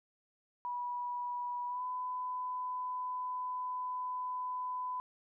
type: tone with pitch glide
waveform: sine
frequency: 976 to 1002.9 Hz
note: B5 to B5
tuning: -21 to +26 cents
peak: -35 dBFS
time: 0.65-5 s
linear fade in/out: 0 ms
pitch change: +47 cents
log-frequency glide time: 1.67-1.83 s
effects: none